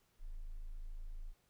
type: tone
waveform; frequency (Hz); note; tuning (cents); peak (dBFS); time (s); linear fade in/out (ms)
sine; 27.03; A0; -30; -40; 0.19-1.34; 50
effects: tanh soft clip ceiling -40 dBFS + pink hiss -75 dBFS RMS until 1.49 s